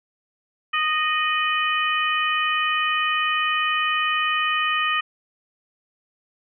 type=harmonic tone with a mistuned harmonic; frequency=620 Hz; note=D#5; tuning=6 cents flat; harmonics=2 / 3 / 4 / 5; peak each=-23 / -25 / -26 / -27 dBFS; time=0.73-5.01 s; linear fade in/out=10 ms; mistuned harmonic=5; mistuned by=-54 cents; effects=none